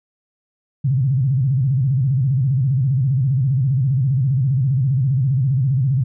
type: tone with vibrato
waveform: sine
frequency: 132.2 Hz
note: C3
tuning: 18 cents sharp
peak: -14 dBFS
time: 0.84-6.04 s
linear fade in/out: 10 ms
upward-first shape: square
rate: 15 Hz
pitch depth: 130 cents each way
effects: none